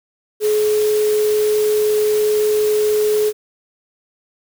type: tone in noise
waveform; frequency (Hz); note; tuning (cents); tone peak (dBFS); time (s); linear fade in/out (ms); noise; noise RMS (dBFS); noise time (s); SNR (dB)
sine; 424.7; G#4; +39; -13; 0.4-3.33; 50; white; -29; 0.4-3.33; +13
effects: none